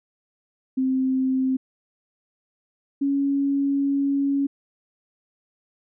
sine tone pair in turn, 261.6 / 278.6 Hz, C4 / C#4, 0 / +9 cents, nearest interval minor second, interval 109 cents, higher second, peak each -19 dBFS, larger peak neither, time 0.77-1.57 / 3.01-4.47 s, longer second, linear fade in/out 10 ms, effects none

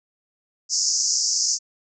pink band-pass noise, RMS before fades -22 dBFS, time 0.69-1.59 s, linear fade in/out 50 ms, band 4900 to 7100 Hz, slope 96 dB/octave, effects none

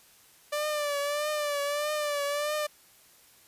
sawtooth tone with vibrato, 587.3 Hz, D5, in tune, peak -24 dBFS, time 0.52-2.67 s, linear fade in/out 10 ms, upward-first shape triangle, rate 1.6 Hz, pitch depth 64 cents each way, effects white hiss -58 dBFS RMS until 3.47 s + resampled to 32000 Hz

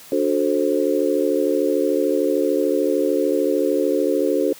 sine chord, D dominant seventh, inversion none, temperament just, 293.7 / 367.1 / 440.5 / 528.6 Hz, D4 / F#4 / A4 / C5, 0 / -14 / +2 / +18 cents, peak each -22 dBFS, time 0.12-4.53 s, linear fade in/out 2 ms, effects white hiss -43 dBFS RMS until 4.59 s + high-pass 80 Hz 12 dB/octave

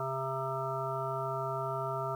harmonic tone, 133.1 Hz, C3, 30 cents sharp, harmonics 1 / 3 / 5 / 7 / 9 / 10, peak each -39 / -40 / -37 / -40 / -40 / -40 dBFS, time 0-2.15 s, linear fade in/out 2 ms, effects 10-bit

